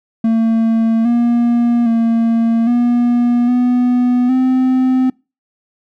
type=tone with pitch steps; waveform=triangle; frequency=225.9 / 237.4 / 229.2 / 240.9 / 246.9 / 257.7 Hz; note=A3 / A#3 / A#3 / B3 / B3 / C4; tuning=+46 / +32 / -29 / -43 / 0 / -26 cents; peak=-8 dBFS; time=0.24-5.1 s; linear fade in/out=5 ms; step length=810 ms; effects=noise-tail reverb RT60 0.3 s tail -26 dB re dry